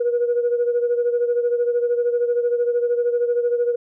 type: beating tone pair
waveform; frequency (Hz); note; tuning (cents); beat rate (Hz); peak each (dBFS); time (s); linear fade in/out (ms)
sine; 478.4 / 491.4; A#4 / B4; +45 / -9; 13; -17 / -23; 0-3.76; 10
effects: tanh soft clip ceiling -12 dBFS